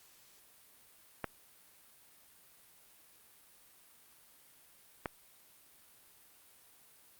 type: clicks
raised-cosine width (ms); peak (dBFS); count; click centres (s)
0.5; -19; 2; 1.243 / 5.058
effects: white hiss -62 dBFS RMS until 7.19 s + Opus 48 kbps